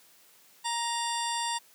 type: harmonic tone with a mistuned harmonic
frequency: 936 Hz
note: A#5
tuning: 7 cents sharp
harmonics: 1 / 2 / 3 / 4 / 5 / 6 / 8 / 9 / 10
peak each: -31 / -39 / -41 / -38 / -39 / -44 / -39 / -44 / -43 dBFS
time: 0.64-1.59 s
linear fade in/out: 20 ms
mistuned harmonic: 4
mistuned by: -90 cents
effects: white hiss -59 dBFS RMS until 1.74 s + high-pass 150 Hz 12 dB/octave